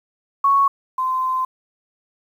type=tone pair in turn; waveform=sine; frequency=1108.7 / 1033.7 Hz; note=C#6 / C6; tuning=0 / -21 cents; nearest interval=minor second; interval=121 cents; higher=first; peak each=-12 / -18 dBFS; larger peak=first; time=0.44-0.68 / 0.98-1.45 s; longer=second; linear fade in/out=5 ms; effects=8-bit